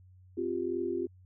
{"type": "chord", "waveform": "sine", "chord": "C suspended fourth", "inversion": "none", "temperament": "equal", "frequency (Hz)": [261.6, 349.2, 392], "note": ["C4", "F4", "G4"], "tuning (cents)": [0, 0, 0], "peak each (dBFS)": [-38, -32, -35], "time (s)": [0.37, 1.07], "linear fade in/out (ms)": 10, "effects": ["added 92 Hz sine -54 dBFS peak until 1.25 s"]}